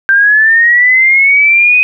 sine linear sweep, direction up, 1568 to 2517 Hz, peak -4 dBFS, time 0.09-1.83 s, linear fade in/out 0 ms, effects none

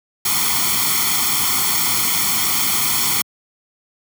white noise with comb filter, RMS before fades -18 dBFS, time 0.25-3.22 s, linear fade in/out 5 ms, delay 0.91 ms, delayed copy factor +0.9, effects high-pass 100 Hz 12 dB/octave

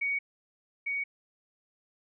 sine tone pair in turn, 2242 / 2242 Hz, C#7 / C#7, +19 / +19 cents, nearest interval unison, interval 0 cents, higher neither, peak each -27 / -29 dBFS, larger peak first, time 0.01-0.19 / 0.86-1.04 s, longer neither, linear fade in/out 10 ms, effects none

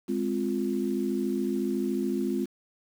sine chord, F minor, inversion first, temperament equal, 207.7 / 261.6 / 349.2 Hz, Ab3 / C4 / F4, 0 / 0 / 0 cents, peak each -30 dBFS, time 0.08-2.46 s, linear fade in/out 20 ms, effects 8-bit

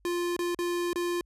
square tone with dropouts, 349.2 Hz, F4, in tune, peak -28 dBFS, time 0.05-1.21 s, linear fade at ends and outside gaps 1 ms, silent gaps 0.365-0.391 / 0.547-0.589 / 0.931-0.958 s, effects added 50 Hz sine -61 dBFS peak until 1.25 s + resampled to 32000 Hz

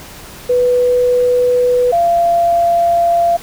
sine tone pair in turn, 493.9 / 686.1 Hz, B4 / F5, 0 / -31 cents, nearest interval tritone, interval 569 cents, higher second, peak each -9 dBFS, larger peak neither, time 0.49-1.92 / 1.92-3.37 s, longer second, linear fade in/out 10 ms, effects pink hiss -34 dBFS RMS until 3.42 s

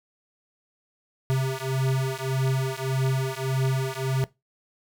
square beating tone pair, 131.5 / 133.2 Hz, C3 / C3, +9 / +31 cents, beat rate 1.7 Hz, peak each -27 dBFS, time 1.3-4.24 s, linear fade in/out 0 ms, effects noise-tail reverb RT60 0.2 s tail -19 dB re dry

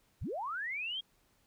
sine linear sweep, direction up, 30.87 to 3292 Hz, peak -35 dBFS, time 0.21-1.01 s, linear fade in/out 10 ms, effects pink hiss -71 dBFS RMS until 1.46 s

